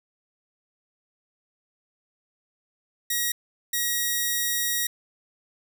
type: tone bursts at uneven times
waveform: 5% pulse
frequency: 1900 Hz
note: A#6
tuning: 33 cents sharp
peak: -13 dBFS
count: 2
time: 3.1-3.32 / 3.73-4.87 s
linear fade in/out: 5 ms
effects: 9-bit